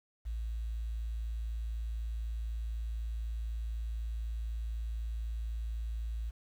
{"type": "tone", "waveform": "sine", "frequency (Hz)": 56, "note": "A1", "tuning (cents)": 31, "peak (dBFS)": -33, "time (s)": [0.25, 6.31], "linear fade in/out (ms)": 20, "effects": ["tanh soft clip ceiling -29 dBFS", "10-bit"]}